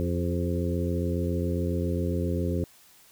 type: harmonic tone with a mistuned harmonic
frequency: 87.31 Hz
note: F2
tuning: in tune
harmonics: 1 / 2 / 3 / 4 / 5 / 6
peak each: -28 / -31 / -33 / -34 / -35 / -36 dBFS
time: 0-2.64 s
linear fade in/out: 0 ms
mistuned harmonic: 5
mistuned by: -31 cents
effects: white hiss -56 dBFS RMS until 3.11 s